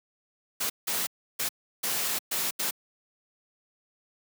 white noise bursts at uneven times, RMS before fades -29 dBFS, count 6, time 0.6-0.7 / 0.87-1.07 / 1.39-1.49 / 1.83-2.19 / 2.31-2.51 / 2.59-2.71 s, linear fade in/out 10 ms, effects high-pass 150 Hz 12 dB/octave

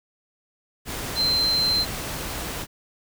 sine tone in noise, 4110 Hz, C8, 32 cents flat, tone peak -19 dBFS, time 1.15-1.86 s, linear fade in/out 50 ms, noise pink, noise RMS -31 dBFS, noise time 0.85-2.67 s, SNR +9 dB, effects none

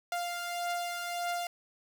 sawtooth beating tone pair, 698.5 / 700.2 Hz, F5 / F5, 0 / +4 cents, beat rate 1.7 Hz, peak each -30 / -36 dBFS, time 0.12-1.47 s, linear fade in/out 2 ms, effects none

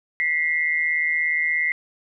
sine tone pair together, 1960 / 2117 Hz, B6 / C7, -14 / +20 cents, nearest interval minor second, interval 134 cents, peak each -22 dBFS, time 0.2-1.72 s, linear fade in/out 0 ms, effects none

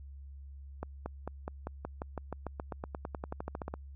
accelerating click train, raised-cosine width 1 ms, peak -23 dBFS, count 24, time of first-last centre 0.83-3.74 s, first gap 230 ms, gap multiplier 0.94, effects added 69 Hz sine -45 dBFS peak until 3.95 s

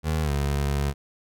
25% pulse tone with pitch glide, 78.5 to 70.75 Hz, D#2 to C#2, +16 to +36 cents, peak -19 dBFS, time 0.03-0.94 s, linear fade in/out 50 ms, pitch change -180 cents, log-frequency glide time 0.21-0.31 s, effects none

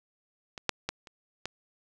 clicks, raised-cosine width 0.2 ms, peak -22 / -7 / -13 / -30 / -16 dBFS, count 5, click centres 0.578 / 0.693 / 0.89 / 1.072 / 1.456 s, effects none

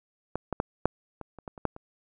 clicks, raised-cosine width 1 ms, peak -15 / -15 / -11 / -7 / -24 / -30 / -23 / -29 / -11 / -28 dBFS, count 10, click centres 0.356 / 0.527 / 0.601 / 0.856 / 1.213 / 1.387 / 1.478 / 1.578 / 1.653 / 1.764 s, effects none

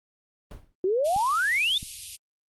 brown noise with exponential decay, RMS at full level -34 dBFS, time 0.51-0.75 s, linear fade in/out 1 ms, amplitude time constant 52 ms
sine exponential sweep, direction up, 356 to 3671 Hz, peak -21 dBFS, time 0.84-1.78 s, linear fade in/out 2 ms
white band-stop noise, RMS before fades -37 dBFS, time 1.04-2.17 s, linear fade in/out 20 ms, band 110 to 2500 Hz, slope 48 dB/octave
clicks, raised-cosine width 5 ms, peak -27 dBFS, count 2, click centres 1.163 / 1.829 s
effects Opus 32 kbps

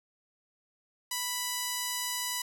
5% pulse tone, 987.8 Hz, B5, in tune, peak -19 dBFS, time 1.11-2.42 s, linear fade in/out 5 ms, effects none

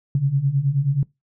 sine beating tone pair, 133 / 142.4 Hz, C3 / C#3, +29 / +47 cents, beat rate 9.4 Hz, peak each -22 / -18 dBFS, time 0.15-1.03 s, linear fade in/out 2 ms, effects noise-tail reverb RT60 0.2 s tail -23 dB re dry

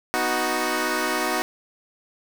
10% pulse chord, B major, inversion none, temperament equal, 246.9 / 311.1 / 370 Hz, B3 / D#4 / F#4, 0 / 0 / 0 cents, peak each -20 / -18 / -17 dBFS, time 0.14-1.42 s, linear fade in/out 0 ms, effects 7-bit

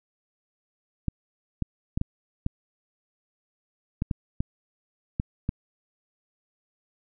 clicks, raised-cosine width 5 ms, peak -13 dBFS, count 10, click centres 1.083 / 1.623 / 1.975 / 2.014 / 2.464 / 4.021 / 4.112 / 4.405 / 5.199 / 5.491 s, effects none

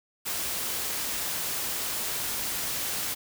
white noise, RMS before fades -31 dBFS, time 0.25-3.15 s, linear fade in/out 20 ms, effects none

